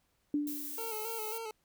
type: tone with exponential decay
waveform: sine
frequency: 293.2 Hz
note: D4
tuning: 3 cents flat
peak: -26 dBFS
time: 0.34-0.94 s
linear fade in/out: 2 ms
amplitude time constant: 130 ms
type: noise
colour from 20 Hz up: violet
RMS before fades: -41 dBFS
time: 0.47-1.38 s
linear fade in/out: 2 ms
type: tone with vibrato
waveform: 25% pulse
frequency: 443.6 Hz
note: A4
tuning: 14 cents sharp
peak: -35 dBFS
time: 0.78-1.51 s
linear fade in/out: 2 ms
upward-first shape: square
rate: 3.7 Hz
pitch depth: 45 cents each way
effects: pink hiss -75 dBFS RMS until 1.64 s